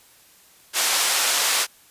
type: band-pass noise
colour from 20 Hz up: white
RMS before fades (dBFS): -21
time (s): 0.73-1.67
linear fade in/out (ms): 50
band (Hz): 610 to 8500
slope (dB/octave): 12
effects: white hiss -53 dBFS RMS until 1.9 s + resampled to 32000 Hz